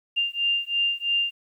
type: beating tone pair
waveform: sine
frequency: 2794 / 2797 Hz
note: F7 / F7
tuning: 0 / +2 cents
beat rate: 3 Hz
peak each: -25 dBFS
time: 0.16-1.31 s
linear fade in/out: 20 ms
effects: 10-bit